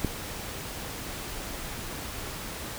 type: click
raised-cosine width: 3 ms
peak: -12 dBFS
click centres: 0.047 s
effects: pink hiss -37 dBFS RMS until 2.78 s